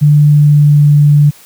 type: tone with pitch glide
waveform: sine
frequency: 148 to 146.64 Hz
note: D3 to D3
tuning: +14 to -2 cents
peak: -3 dBFS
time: 0.01-1.31 s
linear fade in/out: 20 ms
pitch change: -16 cents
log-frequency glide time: 0.22-0.82 s
effects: white hiss -40 dBFS RMS until 1.45 s